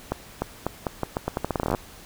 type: accelerating click train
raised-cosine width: 1 ms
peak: -10 dBFS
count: 20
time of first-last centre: 0.12-1.748 s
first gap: 300 ms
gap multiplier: 0.82
effects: pink hiss -46 dBFS RMS until 2.05 s